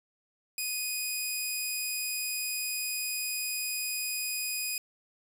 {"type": "tone", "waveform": "10% pulse", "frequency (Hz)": 2485, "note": "D#7", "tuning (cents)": -3, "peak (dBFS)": -22, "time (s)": [0.58, 4.78], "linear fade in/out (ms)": 2, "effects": ["8-bit"]}